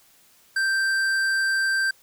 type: tone with tanh clipping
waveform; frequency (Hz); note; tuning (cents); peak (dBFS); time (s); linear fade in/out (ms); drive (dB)
sine; 1568; G6; 0; -22; 0.56-1.91; 5; 13
effects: white hiss -57 dBFS RMS until 2.02 s